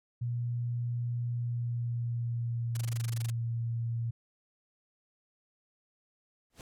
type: tone with pitch glide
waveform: sine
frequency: 120 to 116.38 Hz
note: B2 to A#2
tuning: -49 to -2 cents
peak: -30 dBFS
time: 0.21-4.11 s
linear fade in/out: 10 ms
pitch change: -53 cents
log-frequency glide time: 1.31-3.22 s
type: noise bursts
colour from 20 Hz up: white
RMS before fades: -40 dBFS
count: 14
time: 2.75-3.303 s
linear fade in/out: 5 ms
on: 20 ms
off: 21 ms
type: noise with exponential growth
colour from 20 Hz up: pink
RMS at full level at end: -45 dBFS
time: 6.5-6.61 s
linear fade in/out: 1 ms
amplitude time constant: 23 ms
effects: low-pass 12000 Hz 12 dB/octave